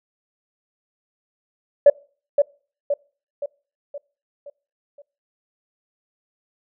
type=tone with echo; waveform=sine; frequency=573 Hz; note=D5; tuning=43 cents flat; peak=-5 dBFS; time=1.86-1.9 s; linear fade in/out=5 ms; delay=520 ms; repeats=6; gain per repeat=-6 dB; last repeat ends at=5.02 s; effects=noise-tail reverb RT60 0.4 s tail -24 dB re dry + tanh soft clip ceiling -1 dBFS